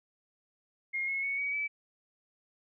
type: tone with pitch steps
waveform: sine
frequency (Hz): 2138 / 2178 / 2219 / 2260 / 2302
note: C7 / C#7 / C#7 / C#7 / D7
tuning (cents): +37 / -31 / +1 / +33 / -35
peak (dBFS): -30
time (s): 0.93-1.68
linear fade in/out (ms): 20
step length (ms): 150
effects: none